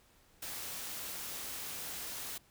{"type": "noise", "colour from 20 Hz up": "white", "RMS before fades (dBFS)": -42, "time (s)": [0.42, 2.38], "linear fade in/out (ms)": 5, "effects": ["pink hiss -66 dBFS RMS until 2.5 s"]}